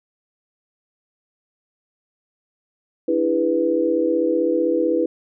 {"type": "chord", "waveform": "sine", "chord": "E dominant seventh", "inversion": "third", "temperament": "equal with one note detuned", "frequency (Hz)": [293.7, 329.6, 405.1, 493.9], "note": ["D4", "E4", "G#4", "B4"], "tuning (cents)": [0, 0, -43, 0], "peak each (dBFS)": [-26, -20, -26, -20], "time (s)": [3.08, 5.06], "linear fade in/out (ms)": 5, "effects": []}